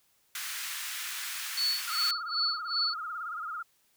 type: high-pass noise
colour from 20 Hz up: pink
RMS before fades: -37 dBFS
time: 0.35-2.11 s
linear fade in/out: 2 ms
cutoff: 1400 Hz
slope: 24 dB/octave
type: tone with tremolo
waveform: sine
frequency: 4435 Hz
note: C#8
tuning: in tune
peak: -25 dBFS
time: 1.57-2.94 s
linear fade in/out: 5 ms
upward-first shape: sine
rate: 2.6 Hz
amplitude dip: 100%
type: tone with vibrato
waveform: sine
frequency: 1326 Hz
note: E6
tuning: 10 cents sharp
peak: -34 dBFS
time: 1.87-3.63 s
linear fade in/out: 10 ms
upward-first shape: sine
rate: 18 Hz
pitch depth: 120 cents each way
effects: white hiss -69 dBFS RMS until 3.96 s